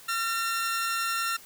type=tone pair together; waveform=sawtooth; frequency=1366.3 / 1818 Hz; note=F6 / A#6; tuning=-38 / -44 cents; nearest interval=perfect fourth; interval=494 cents; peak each=-24 / -30 dBFS; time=0.08-1.37 s; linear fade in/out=10 ms; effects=white hiss -50 dBFS RMS until 1.45 s